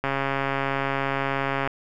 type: click train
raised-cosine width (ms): 0.5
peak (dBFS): -10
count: 225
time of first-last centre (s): 0.04-1.675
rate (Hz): 137
effects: none